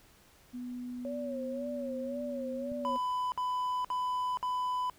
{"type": "tone", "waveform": "sine", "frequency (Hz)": 246.9, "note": "B3", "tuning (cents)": 0, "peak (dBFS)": -37, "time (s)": [0.53, 2.98], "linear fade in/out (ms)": 20}
{"type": "tone with vibrato", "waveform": "sine", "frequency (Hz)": 554.4, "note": "C#5", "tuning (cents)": 0, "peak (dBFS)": -36, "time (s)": [1.05, 2.96], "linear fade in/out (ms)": 0, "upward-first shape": "sine", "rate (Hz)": 1.9, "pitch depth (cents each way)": 92}
{"type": "click", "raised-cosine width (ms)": 5, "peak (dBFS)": -37, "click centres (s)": 2.718}
{"type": "tone bursts", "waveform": "triangle", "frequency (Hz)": 1000, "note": "B5", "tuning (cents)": 21, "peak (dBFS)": -28, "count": 4, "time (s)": [2.85, 4.898], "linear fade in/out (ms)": 0, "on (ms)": 470, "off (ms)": 56}
{"effects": ["pink hiss -61 dBFS RMS until 4.98 s"]}